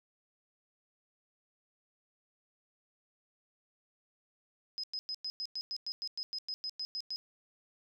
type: tone bursts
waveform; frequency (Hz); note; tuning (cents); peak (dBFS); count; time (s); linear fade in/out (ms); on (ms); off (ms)
sine; 5060; D#8; +28; -35; 16; 4.78-7.16; 0; 55; 100
effects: none